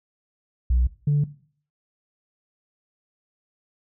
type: tone pair in turn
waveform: sine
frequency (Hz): 61.2 / 145.56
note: B1 / D3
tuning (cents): -15 / -15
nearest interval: octave + minor third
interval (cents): 1500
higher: second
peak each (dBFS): -15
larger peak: neither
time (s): 0.7-0.87 / 1.07-1.24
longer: neither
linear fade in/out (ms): 5
effects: noise-tail reverb RT60 0.5 s tail -18 dB re dry + tanh soft clip ceiling -14 dBFS